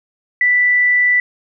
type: tone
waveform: sine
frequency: 1975.5 Hz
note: B6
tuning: in tune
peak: -10 dBFS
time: 0.41-1.2 s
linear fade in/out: 2 ms
effects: none